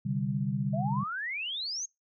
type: chord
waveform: sine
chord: C suspended second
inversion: none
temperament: equal with one note detuned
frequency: 130.81 / 146.83 / 197.02 Hz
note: C3 / D3 / G3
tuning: 0 / 0 / +9 cents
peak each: -32 dBFS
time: 0.05-1.04 s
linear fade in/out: 10 ms
type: exponential sweep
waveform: sine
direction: up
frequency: 615 to 6645 Hz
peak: -32 dBFS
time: 0.73-1.86 s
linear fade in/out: 10 ms
effects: noise-tail reverb RT60 0.2 s tail -25 dB re dry